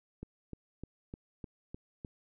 click train, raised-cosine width 3 ms, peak -29 dBFS, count 7, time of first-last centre 0.23-2.048 s, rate 3.3 Hz, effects none

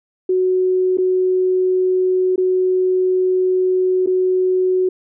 sine tone with dropouts, 370 Hz, F#4, in tune, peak -13 dBFS, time 0.29-4.89 s, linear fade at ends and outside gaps 5 ms, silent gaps 0.973-0.983 / 2.36-2.378 / 4.062-4.071 s, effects none

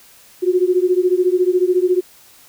sine beating tone pair, 357.8 / 371.8 Hz, F4 / F#4, +42 / +8 cents, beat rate 14 Hz, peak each -15 / -16 dBFS, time 0.42-2.01 s, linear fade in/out 20 ms, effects white hiss -47 dBFS RMS until 2.48 s

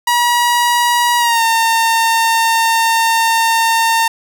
sawtooth tone with pitch glide, 961 to 909.7 Hz, B5 to A#5, -48 to -43 cents, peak -7 dBFS, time 0.07-4.08 s, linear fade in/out 5 ms, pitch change -95 cents, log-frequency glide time 1.18-1.43 s, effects none

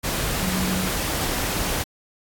sine tone in noise, 185.7 Hz, F#3, 7 cents sharp, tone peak -24 dBFS, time 0.41-0.9 s, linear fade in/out 20 ms, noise pink, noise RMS -25 dBFS, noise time 0.03-1.84 s, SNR -2 dB, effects AAC 64 kbps

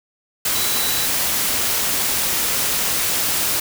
sine tone in noise, 3951 Hz, B7, in tune, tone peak -27 dBFS, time 0.55-1.06 s, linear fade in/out 5 ms, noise white, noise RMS -20 dBFS, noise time 0.45-3.6 s, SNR -10 dB, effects none

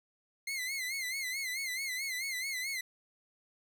sawtooth tone with vibrato, 2093 Hz, C7, in tune, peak -31 dBFS, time 0.47-2.81 s, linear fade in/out 5 ms, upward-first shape sine, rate 4.6 Hz, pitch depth 96 cents each way, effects none

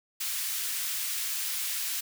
white high-pass noise, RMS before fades -32 dBFS, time 0.2-2.01 s, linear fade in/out 10 ms, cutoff 1800 Hz, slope 12 dB/octave, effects none

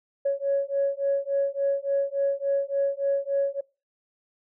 sine beating tone pair, 554.4 / 557.9 Hz, C#5 / C#5, 0 / +11 cents, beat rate 3.5 Hz, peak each -25 dBFS, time 0.25-3.61 s, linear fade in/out 10 ms, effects noise-tail reverb RT60 0.3 s tail -23 dB re dry + tanh soft clip ceiling -16 dBFS

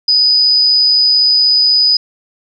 sine tone with amplitude modulation, 4978 Hz, D#8, in tune, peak -6 dBFS, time 0.08-1.97 s, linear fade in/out 5 ms, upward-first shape sine, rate 137 Hz, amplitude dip 25%, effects none

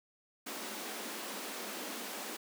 pink high-pass noise, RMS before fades -42 dBFS, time 0.46-2.37 s, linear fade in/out 10 ms, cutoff 200 Hz, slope 96 dB/octave, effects none

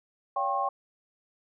sine tone cluster, 567 / 698 / 786 / 1080 Hz, C#5 / F5 / G5 / C#6, +39 / -1 / +4 / -45 cents, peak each -35 / -36 / -29 / -29 dBFS, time 0.36-0.69 s, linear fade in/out 5 ms, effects none

